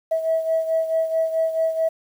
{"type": "beating tone pair", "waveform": "sine", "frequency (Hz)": [647, 651.6], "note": ["E5", "E5"], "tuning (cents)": [-32, -20], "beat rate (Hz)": 4.6, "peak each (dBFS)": [-19, -25], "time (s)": [0.11, 1.89], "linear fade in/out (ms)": 10, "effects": ["tanh soft clip ceiling -12 dBFS", "8-bit"]}